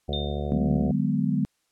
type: harmonic tone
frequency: 72.6 Hz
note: D2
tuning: 19 cents flat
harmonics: 1 / 2 / 3 / 5 / 6 / 7 / 8 / 9 / 10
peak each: -30 / -33 / -35 / -37 / -38 / -38 / -39 / -40 / -40 dBFS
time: 0.08-0.92 s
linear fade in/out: 10 ms
type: tone with exponential decay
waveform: sine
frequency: 3625 Hz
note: A#7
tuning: 49 cents flat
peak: -27 dBFS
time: 0.13-0.58 s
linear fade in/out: 1 ms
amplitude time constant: 96 ms
type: chord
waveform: sine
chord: G# half-diminished seventh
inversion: second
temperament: just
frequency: 149.51 / 186.89 / 207.7 / 249.2 Hz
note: D3 / F#3 / G#3 / B3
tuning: +31 / +18 / 0 / +16 cents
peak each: -27 dBFS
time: 0.52-1.45 s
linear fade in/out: 0 ms
effects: white hiss -72 dBFS RMS until 1.71 s + low-pass 10000 Hz 12 dB/octave